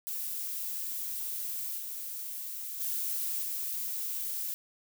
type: noise with level steps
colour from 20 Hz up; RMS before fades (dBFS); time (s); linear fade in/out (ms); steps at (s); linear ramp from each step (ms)
violet; -36 / -39 / -33 / -35; 0.07-4.54; 0; 1.77 / 2.8 / 3.42; 10
effects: none